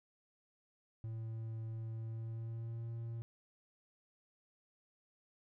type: tone with pitch glide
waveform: triangle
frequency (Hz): 112.3 to 115.46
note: A2 to A#2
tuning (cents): +36 to -16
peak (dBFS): -38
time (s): 1.04-3.22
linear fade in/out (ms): 0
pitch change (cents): +48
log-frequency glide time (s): 2.07-2.85
effects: none